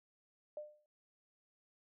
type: tone with exponential decay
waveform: sine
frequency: 600 Hz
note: D5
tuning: 37 cents sharp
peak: -39 dBFS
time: 0.57-0.86 s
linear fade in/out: 2 ms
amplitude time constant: 63 ms
effects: noise-tail reverb RT60 0.3 s tail -25 dB re dry